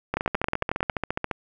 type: two click trains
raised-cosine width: 0.5 ms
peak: -9 / -10 dBFS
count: 9 / 18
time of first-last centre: 0.17-0.897 / 0.14-1.312 s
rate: 11 / 14.5 Hz
effects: none